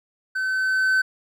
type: tone with level ramp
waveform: triangle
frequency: 1527 Hz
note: G6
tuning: 46 cents flat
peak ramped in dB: -21 to -14 dBFS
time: 0.35-1.02 s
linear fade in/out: 10 ms
effects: none